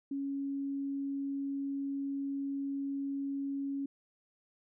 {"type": "tone", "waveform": "sine", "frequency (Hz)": 277.2, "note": "C#4", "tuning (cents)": 0, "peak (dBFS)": -33, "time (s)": [0.11, 3.86], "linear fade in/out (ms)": 5, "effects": []}